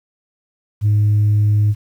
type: tone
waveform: sine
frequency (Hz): 104.7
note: G#2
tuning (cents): +15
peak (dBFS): -9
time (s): 0.81-1.75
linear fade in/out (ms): 50
effects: tanh soft clip ceiling -9 dBFS + 8-bit